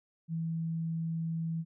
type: tone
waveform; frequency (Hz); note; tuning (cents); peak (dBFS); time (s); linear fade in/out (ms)
sine; 163.8; E3; -11; -31; 0.28-1.65; 50
effects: none